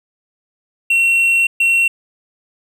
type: tone bursts at uneven times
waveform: triangle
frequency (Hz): 2725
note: F7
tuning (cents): -43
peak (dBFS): -9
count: 2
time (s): 0.9-1.47 / 1.6-1.88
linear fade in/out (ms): 5
effects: none